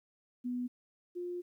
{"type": "tone pair in turn", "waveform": "sine", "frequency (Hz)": [246.9, 353.9], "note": ["B3", "F4"], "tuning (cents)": [0, 23], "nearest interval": "tritone", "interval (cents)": 623, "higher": "second", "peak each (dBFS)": [-33, -36], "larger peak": "first", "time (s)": [[0.44, 0.68], [1.15, 1.42]], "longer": "second", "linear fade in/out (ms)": 20, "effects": ["12-bit"]}